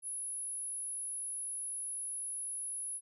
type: tone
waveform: sine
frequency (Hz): 10548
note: E9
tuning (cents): 0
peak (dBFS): -37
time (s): 0.02-3.01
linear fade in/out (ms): 50
effects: none